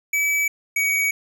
square tone pair in turn, 2292 / 2258 Hz, D7 / C#7, -43 / +31 cents, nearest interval unison, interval 26 cents, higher first, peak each -19 dBFS, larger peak neither, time 0.13-0.48 / 0.76-1.11 s, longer neither, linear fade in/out 5 ms, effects none

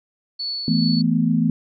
sine tone with tremolo, 4435 Hz, C#8, in tune, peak -23 dBFS, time 0.39-1.02 s, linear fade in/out 10 ms, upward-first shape triangle, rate 2.6 Hz, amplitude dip 35%
sine chord, E suspended fourth, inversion none, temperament equal, 164.81 / 220 / 246.9 Hz, E3 / A3 / B3, 0 / 0 / 0 cents, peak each -20 dBFS, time 0.68-1.5 s, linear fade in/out 2 ms
effects none

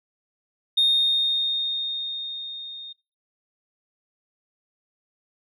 sine tone with level ramp, 3683 Hz, A#7, 22 cents flat, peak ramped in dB -14 to -36 dBFS, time 0.77-2.93 s, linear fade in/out 10 ms, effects noise-tail reverb RT60 0.3 s tail -24 dB re dry + tanh soft clip ceiling -13 dBFS

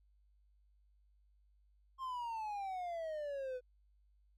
triangle exponential sweep, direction down, 1073 to 493.9 Hz, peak -37 dBFS, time 1.98-3.61 s, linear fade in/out 50 ms, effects added 50 Hz sine -67 dBFS peak until 4.37 s

